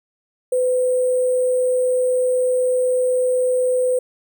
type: tone with sample-and-hold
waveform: sine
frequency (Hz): 504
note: B4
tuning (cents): +35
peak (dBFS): -15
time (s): 0.52-3.99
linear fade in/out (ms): 5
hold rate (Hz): 8820
effects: none